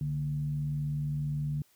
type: tone with frequency modulation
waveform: sine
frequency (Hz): 146.83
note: D3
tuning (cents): 0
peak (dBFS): -29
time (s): 0.01-1.62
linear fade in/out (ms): 2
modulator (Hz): 82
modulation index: 0.35
effects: white hiss -66 dBFS RMS until 1.75 s